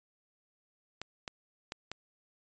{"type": "clicks", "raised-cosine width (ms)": 0.2, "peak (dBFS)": -21, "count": 4, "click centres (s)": [1.016, 1.278, 1.721, 1.916], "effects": ["resampled to 16000 Hz"]}